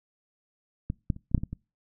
clicks, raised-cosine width 5 ms, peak -17 / -13 / -30 / -30 / -7 / -18 / -19 / -22 dBFS, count 8, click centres 0.901 / 1.102 / 1.164 / 1.315 / 1.347 / 1.379 / 1.435 / 1.53 s, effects noise-tail reverb RT60 0.3 s tail -25 dB re dry

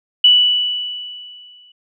sine tone with exponential decay, 2960 Hz, F#7, in tune, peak -5 dBFS, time 0.24-1.72 s, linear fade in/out 5 ms, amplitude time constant 320 ms, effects none

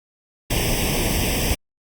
pink noise with comb filter, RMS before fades -21 dBFS, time 0.5-1.55 s, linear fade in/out 10 ms, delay 0.36 ms, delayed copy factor +0.9, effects Opus 48 kbps

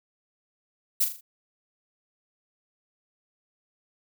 violet noise with echo, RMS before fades -22 dBFS, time 1-1.05 s, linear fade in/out 10 ms, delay 40 ms, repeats 4, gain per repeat -7 dB, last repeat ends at 1.21 s, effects none

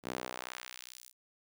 sawtooth tone with high-pass filter sweep, 62.4 Hz, B1, 19 cents sharp, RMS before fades -44 dBFS, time 0.03-1.13 s, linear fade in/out 50 ms, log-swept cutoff 230 to 8500 Hz, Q 0.79, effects none

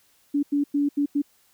sine tone bursts at uneven times, 286.9 Hz, D4, 40 cents flat, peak -19 dBFS, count 5, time 0.34-0.43 / 0.52-0.64 / 0.74-0.89 / 0.97-1.06 / 1.15-1.22 s, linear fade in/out 10 ms, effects white hiss -62 dBFS RMS until 1.53 s

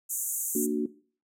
pink band-pass noise, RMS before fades -32 dBFS, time 0.09-0.67 s, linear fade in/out 20 ms, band 6500 to 15000 Hz, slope 96 dB/octave
sine chord, Bb augmented, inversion none, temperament equal with one note detuned, 230.9 / 293.7 / 370 Hz, Bb3 / D4 / F#4, -16 / 0 / 0 cents, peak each -29 dBFS, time 0.55-0.86 s, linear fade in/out 5 ms
effects noise-tail reverb RT60 0.4 s tail -17 dB re dry

